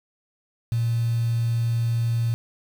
triangle tone, 116.54 Hz, A#2, in tune, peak -16 dBFS, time 0.72-2.34 s, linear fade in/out 0 ms, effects tanh soft clip ceiling -18 dBFS + 7-bit

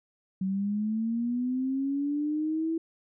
sine linear sweep, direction up, 187.2 to 329.6 Hz, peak -26 dBFS, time 0.41-2.78 s, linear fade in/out 5 ms, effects none

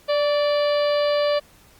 harmonic tone with a mistuned harmonic, 586 Hz, D5, 4 cents flat, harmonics 1 / 2 / 3 / 4 / 5 / 6 / 7 / 8, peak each -18 / -29 / -34 / -36 / -34 / -37 / -36 / -36 dBFS, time 0.08-1.4 s, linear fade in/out 20 ms, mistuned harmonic 2, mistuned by -34 cents, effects pink hiss -53 dBFS RMS until 1.79 s + Opus 48 kbps

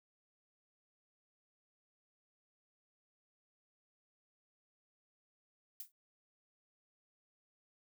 violet noise with exponential decay, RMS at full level -41 dBFS, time 5.8-5.92 s, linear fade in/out 2 ms, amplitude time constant 24 ms, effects none

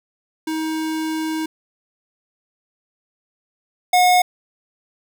square tone pair in turn, 316.5 / 724.6 Hz, D#4 / F#5, +30 / -36 cents, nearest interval octave + major second, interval 1434 cents, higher second, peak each -22 / -12 dBFS, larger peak second, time 0.47-1.46 / 3.93-4.22 s, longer first, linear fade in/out 5 ms, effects none

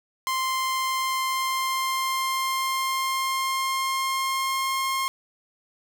sawtooth tone with pitch glide, 1046.5 to 1067.9 Hz, C6 to C6, 0 to +35 cents, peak -20 dBFS, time 0.27-5.08 s, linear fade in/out 0 ms, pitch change +35 cents, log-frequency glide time 0.53-4.78 s, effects none

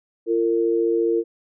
sine tone pair together, 342.1 / 456.7 Hz, F4 / A#4, -36 / -36 cents, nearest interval perfect fourth, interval 500 cents, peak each -20 dBFS, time 0.26-1.24 s, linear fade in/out 50 ms, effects none

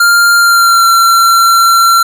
square tone with pitch glide, 1396.9 to 1362.6 Hz, F6 to F6, 0 to -43 cents, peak -5 dBFS, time 0-2.03 s, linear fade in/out 5 ms, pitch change -43 cents, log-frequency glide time 0.37-0.87 s, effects none

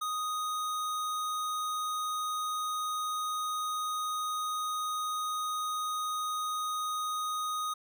square tone, 1244.5 Hz, D#6, in tune, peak -32 dBFS, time 0.01-7.74 s, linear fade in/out 10 ms, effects none

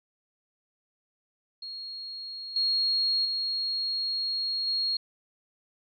sine tone with level steps, 4285 Hz, C8, 40 cents sharp, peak -36 / -23 / -27 / -25 dBFS, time 1.62-4.97 s, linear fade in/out 5 ms, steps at 2.56 / 3.25 / 4.67 s, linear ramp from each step 2 ms, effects none

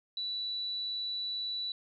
sine tone, 3951 Hz, B7, in tune, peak -33 dBFS, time 0.17-1.72 s, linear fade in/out 2 ms, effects none

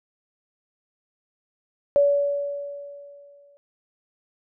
sine tone with exponential decay, 570 Hz, C#5, 48 cents sharp, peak -13 dBFS, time 1.96-3.57 s, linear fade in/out 0 ms, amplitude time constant 350 ms, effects none

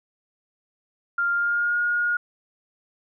sine tone with pitch glide, 1396.9 to 1432.9 Hz, F6 to F6, 0 to +44 cents, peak -20 dBFS, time 1.18-2.17 s, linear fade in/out 5 ms, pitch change +44 cents, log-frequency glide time 1.32-1.78 s, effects none

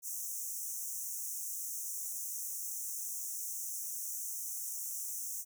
pink high-pass noise, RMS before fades -40 dBFS, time 0.02-5.45 s, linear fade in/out 50 ms, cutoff 5800 Hz, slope 96 dB/octave, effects none

